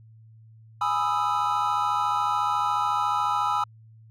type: chord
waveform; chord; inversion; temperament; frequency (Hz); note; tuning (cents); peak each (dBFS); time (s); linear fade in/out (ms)
triangle; E major seventh; first; equal; 830.6 / 987.8 / 1244.5 / 1318.5; G#5 / B5 / D#6 / E6; 0 / 0 / 0 / 0; -26; 0.81-3.64; 5
effects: added 111 Hz sine -48 dBFS peak until 4.1 s